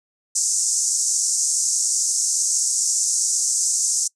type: band-pass noise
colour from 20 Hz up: pink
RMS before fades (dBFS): -21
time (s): 0.35-4.08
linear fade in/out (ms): 10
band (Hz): 5900 to 8600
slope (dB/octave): 48
effects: noise-tail reverb RT60 0.1 s tail -24 dB re dry